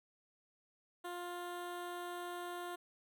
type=tone with notch filter; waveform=15% pulse; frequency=352.1 Hz; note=F4; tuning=14 cents sharp; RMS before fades=-44 dBFS; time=1.04-2.76 s; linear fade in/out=10 ms; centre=5400 Hz; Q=1.3; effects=none